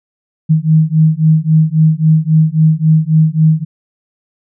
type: beating tone pair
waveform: sine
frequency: 155.9 / 159.6 Hz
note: D#3 / D#3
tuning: +4 / +44 cents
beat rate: 3.7 Hz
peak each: -10 dBFS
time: 0.49-3.65 s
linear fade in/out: 20 ms
effects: none